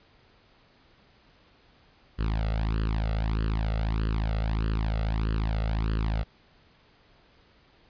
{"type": "tone with flanger", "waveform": "sawtooth", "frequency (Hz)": 54.2, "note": "A1", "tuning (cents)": -25, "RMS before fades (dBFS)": -27, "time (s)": [2.18, 6.24], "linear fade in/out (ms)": 20, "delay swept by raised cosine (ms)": [0.66, 1.5], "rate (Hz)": 1.6, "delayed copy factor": 1, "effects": ["pink hiss -60 dBFS RMS until 7.89 s", "resampled to 11025 Hz"]}